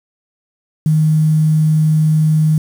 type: tone with quantisation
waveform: sine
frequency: 155.56 Hz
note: D#3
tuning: in tune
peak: -9 dBFS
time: 0.86-2.58 s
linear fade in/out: 2 ms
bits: 6
effects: none